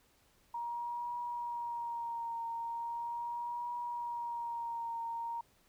sine tone with vibrato, 942 Hz, A#5, 18 cents sharp, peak -36 dBFS, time 0.54-5.41 s, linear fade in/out 5 ms, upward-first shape triangle, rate 0.39 Hz, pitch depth 35 cents each way, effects pink hiss -69 dBFS RMS until 5.68 s

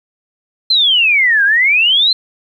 sine exponential two-way sweep, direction down then up, 4186 to 1568 to 4186 Hz, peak -8 dBFS, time 0.7-2.13 s, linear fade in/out 5 ms, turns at 1.44 s, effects 8-bit

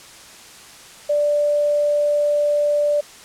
sine tone, 587.3 Hz, D5, in tune, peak -15 dBFS, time 1.09-3.01 s, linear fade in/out 10 ms, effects white hiss -42 dBFS RMS until 3.24 s + low-pass 9000 Hz 12 dB/octave

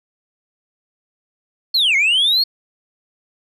sine linear two-way sweep, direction down then up, 4400 to 2093 to 4400 Hz, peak -10 dBFS, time 1.74-2.44 s, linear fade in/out 10 ms, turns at 1.96 s, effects tanh soft clip ceiling -11 dBFS

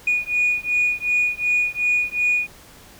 sine beating tone pair, 2455 / 2457.7 Hz, D#7 / D#7, -24 / -22 cents, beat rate 2.7 Hz, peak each -20 dBFS, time 0.07-2.47 s, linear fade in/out 5 ms, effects tanh soft clip ceiling -12 dBFS + pink hiss -46 dBFS RMS until 2.99 s

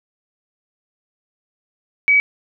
sine tone, 2275 Hz, C#7, 44 cents sharp, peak -10 dBFS, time 2.08-2.2 s, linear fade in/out 0 ms, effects none

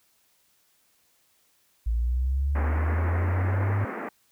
sine linear sweep, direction up, 55 to 103.2 Hz, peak -22 dBFS, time 1.86-3.85 s, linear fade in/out 10 ms
pink band-pass noise, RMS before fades -34 dBFS, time 2.55-4.09 s, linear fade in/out 5 ms, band 200 to 2100 Hz, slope 48 dB/octave
effects white hiss -66 dBFS RMS until 4.31 s

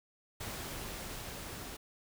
pink noise with level ramp, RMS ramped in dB -41 to -45 dBFS, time 0.4-1.77 s, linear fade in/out 10 ms, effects none

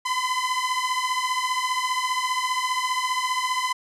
sawtooth beating tone pair, 1008 / 1023 Hz, B5 / C6, +35 / -39 cents, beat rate 15 Hz, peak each -22 dBFS, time 0.05-3.73 s, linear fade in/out 10 ms, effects low-pass 9000 Hz 12 dB/octave

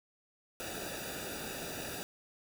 pink noise with comb filter, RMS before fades -41 dBFS, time 0.6-2.03 s, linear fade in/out 0 ms, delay 0.94 ms, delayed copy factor -0.85, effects none

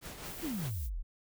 pink noise with tremolo, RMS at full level -43 dBFS, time 0.01-0.72 s, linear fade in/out 50 ms, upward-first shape triangle, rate 5 Hz, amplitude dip 55%
violet noise, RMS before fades -47 dBFS, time 0.22-0.9 s, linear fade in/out 50 ms
sine exponential sweep, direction down, 359.8 to 31.36 Hz, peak -34 dBFS, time 0.42-1.03 s, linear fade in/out 20 ms
effects none

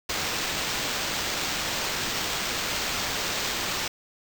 white noise with sample-and-hold, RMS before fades -29 dBFS, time 0.09-3.88 s, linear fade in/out 5 ms, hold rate 11025 Hz, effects none

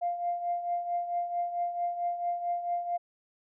sine tone with tremolo, 698.5 Hz, F5, in tune, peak -25 dBFS, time 0.01-2.98 s, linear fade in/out 20 ms, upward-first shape triangle, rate 4.5 Hz, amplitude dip 70%, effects tanh soft clip ceiling -21 dBFS

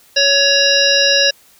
harmonic tone, 559 Hz, C#5, 14 cents sharp, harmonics 1 / 3 / 5 / 7 / 9 / 10, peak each -17 / -17 / -17 / -17 / -17 / -17 dBFS, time 0.16-1.31 s, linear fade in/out 10 ms, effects white hiss -49 dBFS RMS until 1.59 s

